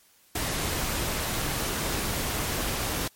pink noise, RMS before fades -29 dBFS, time 0.35-3.08 s, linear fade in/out 5 ms, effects white hiss -60 dBFS RMS until 3.15 s + MP3 64 kbps

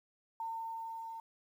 sine tone with level ramp, 906 Hz, A#5, 50 cents flat, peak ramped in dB -36 to -42 dBFS, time 0.4-1.2 s, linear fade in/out 2 ms, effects 11-bit

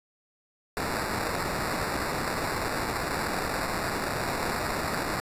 white noise with sample-and-hold, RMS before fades -30 dBFS, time 0.77-5.2 s, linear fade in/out 0 ms, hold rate 3150 Hz, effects resampled to 32000 Hz

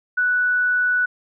sine tone, 1480 Hz, F#6, in tune, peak -16 dBFS, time 0.17-1.06 s, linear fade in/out 10 ms, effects none

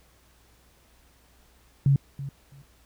sine tone with echo, 138.59 Hz, C#3, in tune, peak -16 dBFS, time 1.86-1.96 s, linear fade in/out 2 ms, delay 330 ms, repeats 2, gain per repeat -15 dB, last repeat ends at 2.62 s, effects added 60 Hz sine -61 dBFS peak until 2.85 s + pink hiss -61 dBFS RMS until 2.85 s

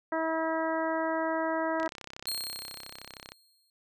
harmonic tone, 322.6 Hz, E4, 37 cents flat, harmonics 1 / 2 / 3 / 4 / 5 / 6, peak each -33 / -31 / -34 / -38 / -38 / -41 dBFS, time 0.12-1.88 s, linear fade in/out 5 ms
click train, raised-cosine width 0.2 ms, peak -24 dBFS, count 51, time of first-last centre 1.8-3.32 s, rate 32.9 Hz
sawtooth tone with exponential decay, 4234 Hz, C8, 20 cents sharp, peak -27 dBFS, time 2.27-3.7 s, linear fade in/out 1 ms, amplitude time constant 310 ms
effects none

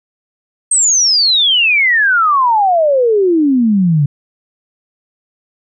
sine exponential sweep, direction down, 8460 to 138.59 Hz, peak -8 dBFS, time 0.71-4.06 s, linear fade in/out 5 ms, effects none

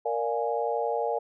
sine chord, Bb dominant seventh, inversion none, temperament equal, 466.2 / 587.3 / 698.5 / 830.6 Hz, Bb4 / D5 / F5 / Ab5, 0 / 0 / 0 / 0 cents, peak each -29 / -32 / -32 / -31 dBFS, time 0.05-1.19 s, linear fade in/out 10 ms, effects none

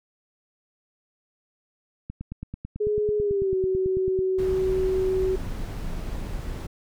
click train, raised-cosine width 5 ms, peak -21 dBFS, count 20, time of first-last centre 2.1-4.19 s, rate 9.09 Hz
sine tone with pitch glide, 419.9 to 376.3 Hz, G#4 to F#4, +19 to +29 cents, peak -21 dBFS, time 2.8-5.36 s, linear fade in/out 10 ms, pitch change -190 cents, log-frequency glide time 3.18-3.55 s
brown noise, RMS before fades -31 dBFS, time 4.38-6.67 s, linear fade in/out 10 ms
effects none

